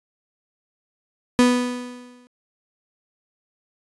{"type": "tone with exponential decay", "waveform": "35% pulse", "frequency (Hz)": 246.9, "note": "B3", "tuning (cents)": 0, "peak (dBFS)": -9, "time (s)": [1.39, 2.27], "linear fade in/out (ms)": 0, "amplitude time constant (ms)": 190, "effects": ["resampled to 24000 Hz"]}